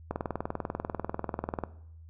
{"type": "click train", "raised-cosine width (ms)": 1, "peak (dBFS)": -17, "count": 32, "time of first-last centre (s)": [0.11, 1.637], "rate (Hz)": 20.3, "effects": ["noise-tail reverb RT60 0.7 s tail -17 dB re dry", "added 81 Hz sine -47 dBFS peak until 2.09 s"]}